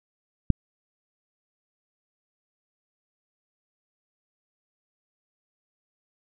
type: click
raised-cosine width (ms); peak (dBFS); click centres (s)
5; -5; 0.503
effects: none